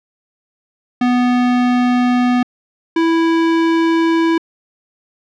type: tone pair in turn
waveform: square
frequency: 246.9 / 329.6 Hz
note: B3 / E4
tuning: 0 / 0 cents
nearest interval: perfect fourth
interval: 500 cents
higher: second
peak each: -12 dBFS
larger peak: neither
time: 1.01-2.43 / 2.96-4.38 s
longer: neither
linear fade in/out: 5 ms
effects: low-pass 3000 Hz 12 dB/octave